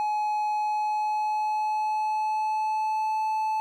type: tone with pitch glide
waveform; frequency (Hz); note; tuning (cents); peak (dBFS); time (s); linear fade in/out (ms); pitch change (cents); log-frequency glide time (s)
triangle; 846 to 869.8; G#5 to A5; +32 to -20; -22; 0-3.6; 0; +48; 0.51-3.23
effects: none